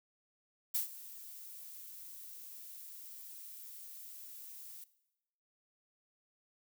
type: noise with ADSR envelope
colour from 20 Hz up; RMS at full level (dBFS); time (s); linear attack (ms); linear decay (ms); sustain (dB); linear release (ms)
violet; -32; 0.74-4.84; 13; 120; -18; 3
effects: noise-tail reverb RT60 0.9 s tail -18 dB re dry